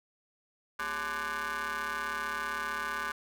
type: ring-modulated tone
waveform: 25% pulse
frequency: 155.56 Hz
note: D#3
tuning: in tune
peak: -26 dBFS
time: 0.79-3.12 s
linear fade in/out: 5 ms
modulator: 1340 Hz
effects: none